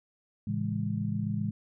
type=chord; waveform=sine; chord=A major seventh; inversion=none; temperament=just; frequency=110 / 137.5 / 165 / 206.2 Hz; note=A2 / C#3 / E3 / G#3; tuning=0 / -14 / +2 / -12 cents; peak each=-33 / -37 / -35 / -32 dBFS; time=0.47-1.51 s; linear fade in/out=5 ms; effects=none